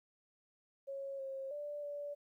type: tone with pitch steps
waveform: sine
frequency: 549 / 538 / 586 / 579 Hz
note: C#5 / C5 / D5 / D5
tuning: -17 / +48 / -4 / -25 cents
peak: -40 dBFS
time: 0.87-2.15 s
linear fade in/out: 20 ms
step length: 320 ms
effects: 13-bit